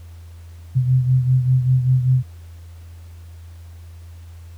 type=beating tone pair; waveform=sine; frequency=127.5 / 132.6 Hz; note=C3 / C3; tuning=-44 / +23 cents; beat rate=5.1 Hz; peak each=-14 / -21 dBFS; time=0.75-2.23 s; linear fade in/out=20 ms; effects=added 84 Hz sine -36 dBFS peak until 4.57 s + pink hiss -54 dBFS RMS until 4.57 s